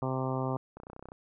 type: harmonic tone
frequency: 130.81 Hz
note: C3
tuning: in tune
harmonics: 1 / 2 / 3 / 4 / 5 / 6 / 7 / 8 / 9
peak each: -33 / -36 / -38 / -39 / -40 / -41 / -41 / -42 / -43 dBFS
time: 0.02-0.57 s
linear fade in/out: 2 ms
type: clicks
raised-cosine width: 1 ms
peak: -31 dBFS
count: 12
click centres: 0.77 / 0.801 / 0.834 / 0.869 / 0.9 / 0.932 / 0.964 / 0.994 / 1.026 / 1.056 / 1.087 / 1.119 s
effects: none